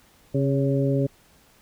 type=harmonic tone with a mistuned harmonic; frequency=136.6 Hz; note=C#3; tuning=25 cents flat; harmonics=1 / 2 / 3 / 4; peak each=-22 / -25 / -27 / -28 dBFS; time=0.34-1.07 s; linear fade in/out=10 ms; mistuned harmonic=4; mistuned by=+36 cents; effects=pink hiss -57 dBFS RMS until 1.61 s